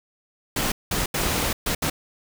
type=noise bursts at uneven times; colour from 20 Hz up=pink; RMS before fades=-24 dBFS; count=5; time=0.56-0.72 / 0.91-1.06 / 1.14-1.53 / 1.66-1.75 / 1.82-1.9 s; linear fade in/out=5 ms; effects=none